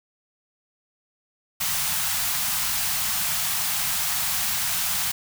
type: band-stop noise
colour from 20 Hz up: white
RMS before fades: -25 dBFS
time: 1.6-5.12 s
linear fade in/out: 10 ms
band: 210 to 680 Hz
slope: 48 dB/octave
effects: none